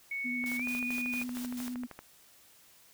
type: tone with pitch glide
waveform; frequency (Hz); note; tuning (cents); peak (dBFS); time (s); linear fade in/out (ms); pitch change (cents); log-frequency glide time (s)
sine; 2217 to 2460; C#7 to D#7; 0 to -20; -33; 0.11-1.23; 5; +180; 0.58-0.65
type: tone with vibrato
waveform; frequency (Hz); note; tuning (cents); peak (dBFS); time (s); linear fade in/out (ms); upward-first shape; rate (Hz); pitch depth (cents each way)
sine; 246.9; B3; 0; -35; 0.24-1.87; 20; sine; 11; 18
type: click train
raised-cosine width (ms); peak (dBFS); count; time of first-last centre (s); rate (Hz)
0.5; -29; 21; 0.44-1.99; 12.9
type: noise with tremolo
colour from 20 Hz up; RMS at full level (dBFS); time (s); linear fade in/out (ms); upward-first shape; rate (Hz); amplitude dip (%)
white; -45; 0.46-1.74; 0; square; 4.5; 60
effects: white hiss -60 dBFS RMS until 2.93 s